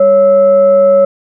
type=tone with frequency modulation; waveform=sine; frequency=554.4 Hz; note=C#5; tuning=in tune; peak=-4 dBFS; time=0-1.05 s; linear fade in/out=5 ms; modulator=753 Hz; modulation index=0.27; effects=none